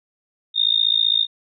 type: tone with amplitude modulation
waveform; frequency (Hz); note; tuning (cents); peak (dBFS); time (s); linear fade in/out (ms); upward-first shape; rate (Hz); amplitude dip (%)
sine; 3665; A#7; -30; -11; 0.54-1.27; 50; sine; 55.4; 100
effects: none